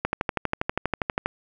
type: click train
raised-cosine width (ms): 0.5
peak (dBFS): -8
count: 16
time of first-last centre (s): 0.05-1.26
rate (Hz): 12.4
effects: none